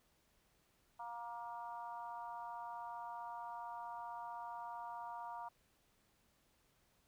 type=harmonic tone; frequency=235.5 Hz; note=A#3; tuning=18 cents sharp; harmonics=3 / 4 / 5 / 6; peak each=-50 / -46 / -53 / -60 dBFS; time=0.99-5.49 s; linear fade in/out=10 ms; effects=pink hiss -75 dBFS RMS until 7.07 s